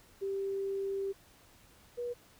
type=tone pair in turn; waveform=sine; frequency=392 / 483.4 Hz; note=G4 / B4; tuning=0 / -37 cents; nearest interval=major third; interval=363 cents; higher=second; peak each=-32 / -34 dBFS; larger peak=first; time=0.21-1.13 / 1.97-2.14 s; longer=first; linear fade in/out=20 ms; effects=pink hiss -61 dBFS RMS until 2.39 s